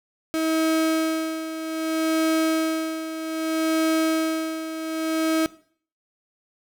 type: tone with tremolo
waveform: 35% pulse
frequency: 320 Hz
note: D#4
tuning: 49 cents sharp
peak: -17 dBFS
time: 0.34-5.46 s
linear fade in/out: 0 ms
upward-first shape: sine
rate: 0.63 Hz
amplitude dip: 70%
effects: noise-tail reverb RT60 0.5 s tail -18 dB re dry